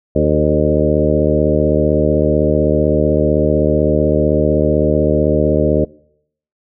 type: harmonic tone with a mistuned harmonic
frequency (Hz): 75.8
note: D#2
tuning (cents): -45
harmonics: 1 / 2 / 3 / 4 / 5 / 6 / 7 / 8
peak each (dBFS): -19 / -19 / -19 / -19 / -19 / -19 / -19 / -19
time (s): 0.15-5.85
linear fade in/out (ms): 10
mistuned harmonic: 6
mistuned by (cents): -24
effects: noise-tail reverb RT60 0.7 s tail -24 dB re dry